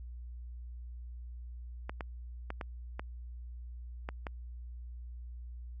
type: clicks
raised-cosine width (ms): 0.5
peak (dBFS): -23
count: 7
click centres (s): 1.895 / 2.008 / 2.504 / 2.612 / 2.995 / 4.089 / 4.268
effects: added 60 Hz sine -42 dBFS peak until 5.8 s